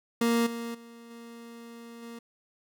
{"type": "tone with level steps", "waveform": "30% pulse", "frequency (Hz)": 233.1, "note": "A#3", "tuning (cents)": 0, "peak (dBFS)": [-20, -31, -44, -41, -38], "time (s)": [0.21, 2.19], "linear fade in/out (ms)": 5, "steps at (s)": [0.46, 0.74, 1.1, 2.02], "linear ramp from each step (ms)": 10, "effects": []}